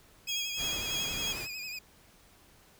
25% pulse tone with vibrato, 2489 Hz, D#7, in tune, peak -34 dBFS, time 0.27-1.79 s, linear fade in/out 5 ms, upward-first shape sine, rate 11 Hz, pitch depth 58 cents each way
30% pulse tone with tremolo, 3291 Hz, G#7, 16 cents flat, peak -28 dBFS, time 0.28-1.33 s, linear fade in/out 10 ms, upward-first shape sine, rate 3.2 Hz, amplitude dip 50%
pink noise, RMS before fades -41 dBFS, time 0.56-1.48 s, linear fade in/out 50 ms
effects pink hiss -60 dBFS RMS until 2.79 s

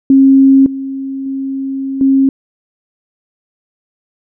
sine tone with level steps, 270 Hz, C#4, 45 cents flat, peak -3 / -18 / -16 / -6 dBFS, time 0.1-2.29 s, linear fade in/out 2 ms, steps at 0.66 / 1.26 / 2.01 s, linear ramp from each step 2 ms, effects none

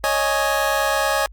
25% pulse chord, C# suspended second, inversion none, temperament just, 554.4 / 623.7 / 831.5 Hz, C#5 / D#5 / G#5, 0 / +4 / +2 cents, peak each -19 dBFS, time 0.04-1.26 s, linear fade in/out 0 ms, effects added 50 Hz sine -39 dBFS peak until 1.32 s + Opus 48 kbps

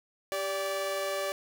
sawtooth tone pair together, 393 / 580 Hz, G4 / D5, +4 / -22 cents, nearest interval perfect fifth, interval 674 cents, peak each -33 / -27 dBFS, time 0.32-1.32 s, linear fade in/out 0 ms, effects 11-bit

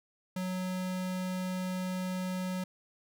square tone, 184.4 Hz, F#3, 6 cents flat, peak -33 dBFS, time 0.36-2.64 s, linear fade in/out 5 ms, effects none

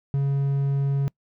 triangle tone, 139 Hz, C#3, 5 cents sharp, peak -18 dBFS, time 0.14-1.08 s, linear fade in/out 0 ms, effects noise-tail reverb RT60 0.1 s tail -25 dB re dry

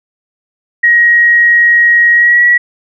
sine tone with pitch glide, 1891 to 1929.6 Hz, A#6 to B6, +24 to -41 cents, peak -4 dBFS, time 0.83-2.58 s, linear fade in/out 10 ms, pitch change +35 cents, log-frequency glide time 2.14-2.44 s, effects none

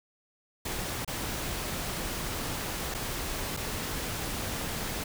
pink noise with dropouts, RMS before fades -34 dBFS, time 0.65-5.04 s, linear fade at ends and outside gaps 5 ms, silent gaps 1.048-1.076 / 2.942-2.946 / 3.567-3.571 s, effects none

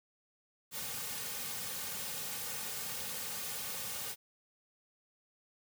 white noise with comb filter, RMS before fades -40 dBFS, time 0.71-4.16 s, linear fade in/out 50 ms, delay 3 ms, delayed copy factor -0.8, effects none

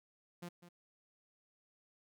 sawtooth tone with echo, 174.61 Hz, F3, in tune, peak -40 dBFS, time 0.42-0.49 s, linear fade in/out 10 ms, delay 200 ms, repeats 1, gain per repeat -12 dB, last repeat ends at 0.69 s, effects none

